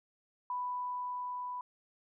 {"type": "tone with level ramp", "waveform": "sine", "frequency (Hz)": 991, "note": "B5", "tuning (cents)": 6, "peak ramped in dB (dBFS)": [-33, -37], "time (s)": [0.5, 1.61], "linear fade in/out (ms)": 2, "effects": []}